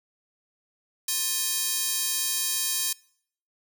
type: tone with high-pass filter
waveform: square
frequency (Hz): 353.1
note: F4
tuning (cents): +19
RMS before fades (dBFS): -27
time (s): 1.08-2.93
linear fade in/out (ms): 5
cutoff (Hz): 5700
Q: 0.77
effects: noise-tail reverb RT60 0.6 s tail -24 dB re dry